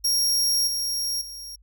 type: tone with level steps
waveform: sawtooth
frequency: 5588 Hz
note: F8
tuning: in tune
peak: -17 / -22 / -33 dBFS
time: 0.04-1.56 s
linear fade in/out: 10 ms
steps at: 0.67 / 1.21 s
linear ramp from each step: 5 ms
effects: added 50 Hz sine -52 dBFS peak until 1.62 s